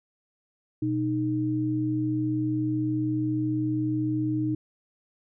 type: tone pair together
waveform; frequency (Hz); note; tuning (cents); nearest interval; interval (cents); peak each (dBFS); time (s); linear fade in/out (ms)
sine; 123.47 / 309.2; B2 / D#4; 0 / -11; octave + major third; 1589; -29 / -25; 0.82-4.55; 5
effects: none